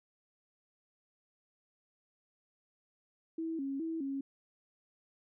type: tone with vibrato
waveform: sine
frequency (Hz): 298.6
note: D4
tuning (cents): +29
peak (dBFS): -34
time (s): 3.38-4.21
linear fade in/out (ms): 5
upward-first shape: square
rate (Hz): 2.4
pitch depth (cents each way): 150
effects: none